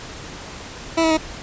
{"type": "tone with pitch steps", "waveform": "20% pulse", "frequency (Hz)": [328.4, 322, 315.8], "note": ["E4", "E4", "D#4"], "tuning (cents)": [-6, -41, 26], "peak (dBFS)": -10, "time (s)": [0.97, 1.174], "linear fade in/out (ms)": 10, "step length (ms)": 68, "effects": ["pink hiss -35 dBFS RMS until 1.42 s", "resampled to 16000 Hz"]}